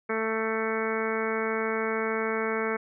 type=harmonic tone; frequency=221.7 Hz; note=A3; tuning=13 cents sharp; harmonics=1 / 2 / 3 / 4 / 5 / 6 / 7 / 8 / 9 / 10; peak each=-34 / -29 / -38 / -38 / -38 / -35 / -37 / -39 / -41 / -36 dBFS; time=0.09-2.77 s; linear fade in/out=10 ms; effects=none